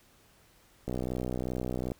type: click train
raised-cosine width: 2 ms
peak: -20 dBFS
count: 66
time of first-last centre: 0.88-1.918 s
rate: 62.6 Hz
effects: pink hiss -62 dBFS RMS until 1.99 s